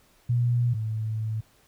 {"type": "tone pair in turn", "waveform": "sine", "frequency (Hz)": [120.6, 109.75], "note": ["B2", "A2"], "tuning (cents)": [-41, -4], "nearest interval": "major second", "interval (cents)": 163, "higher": "first", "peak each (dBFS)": [-20, -26], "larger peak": "first", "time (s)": [[0.29, 0.74], [0.74, 1.41]], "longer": "second", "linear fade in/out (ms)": 10, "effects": ["pink hiss -61 dBFS RMS until 1.67 s"]}